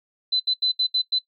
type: tone bursts at uneven times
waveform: sine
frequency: 4027 Hz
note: B7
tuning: 33 cents sharp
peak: -18 dBFS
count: 6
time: 0.32-0.4 / 0.47-0.54 / 0.62-0.72 / 0.79-0.87 / 0.94-1.02 / 1.12-1.19 s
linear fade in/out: 10 ms
effects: noise-tail reverb RT60 0.1 s tail -19 dB re dry